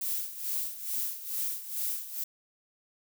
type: noise with tremolo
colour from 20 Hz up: violet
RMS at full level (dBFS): -31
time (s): 0.01-2.24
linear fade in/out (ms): 5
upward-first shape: sine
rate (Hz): 2.3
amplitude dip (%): 75
effects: none